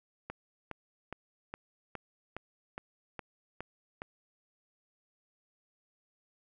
click train, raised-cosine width 0.5 ms, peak -24 dBFS, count 10, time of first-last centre 0.3-4.019 s, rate 2.42 Hz, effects none

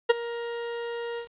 40% pulse tone with ADSR envelope, 470 Hz, A#4, 14 cents sharp, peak -12 dBFS, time 0.09-1.28 s, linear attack 13 ms, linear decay 20 ms, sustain -18 dB, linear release 99 ms, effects resampled to 8000 Hz + 9-bit

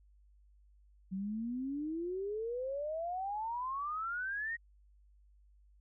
sine exponential sweep, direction up, 185 to 1897 Hz, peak -35 dBFS, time 1.11-4.57 s, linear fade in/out 20 ms, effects added 50 Hz sine -61 dBFS peak until 5.8 s

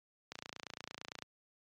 click train, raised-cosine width 0.2 ms, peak -25 dBFS, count 27, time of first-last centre 0.32-1.223 s, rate 28.8 Hz, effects high-pass 100 Hz 12 dB/octave + MP3 96 kbps

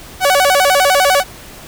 sawtooth tone with vibrato, 652 Hz, E5, 19 cents flat, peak -5 dBFS, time 0.2-1.24 s, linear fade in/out 50 ms, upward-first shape square, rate 10 Hz, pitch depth 240 cents each way, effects pink hiss -35 dBFS RMS until 1.67 s

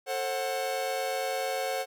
45% pulse chord, F# diminished, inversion first, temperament just, 444 / 532.8 / 740 Hz, A4 / C5 / F#5, +16 / +31 / 0 cents, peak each -37 / -32 / -33 dBFS, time 0.06-1.86 s, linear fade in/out 50 ms, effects none

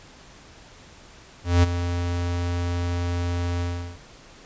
square tone with ADSR envelope, 87.31 Hz, F2, in tune, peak -13 dBFS, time 1.44-4 s, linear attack 190 ms, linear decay 21 ms, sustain -11 dB, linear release 390 ms, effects pink hiss -48 dBFS RMS until 4.45 s + resampled to 16000 Hz

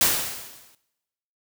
white noise with exponential decay, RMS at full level -17 dBFS, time 0.01-0.75 s, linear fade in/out 2 ms, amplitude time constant 160 ms, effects noise-tail reverb RT60 1.0 s tail -20 dB re dry

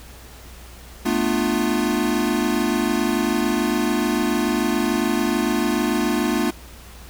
square chord, B half-diminished seventh, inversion third, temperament equal with one note detuned, 220 / 246.9 / 297.8 / 349.2 Hz, A3 / B3 / D4 / F4, 0 / 0 / +24 / 0 cents, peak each -25 dBFS, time 1.05-6.51 s, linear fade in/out 10 ms, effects added 60 Hz sine -41 dBFS peak until 7.09 s + pink hiss -44 dBFS RMS until 7.09 s

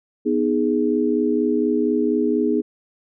sine chord, G# minor, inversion first, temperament equal, 246.9 / 311.1 / 415.3 Hz, B3 / D#4 / G#4, 0 / 0 / 0 cents, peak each -21 dBFS, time 0.25-2.62 s, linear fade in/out 20 ms, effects none

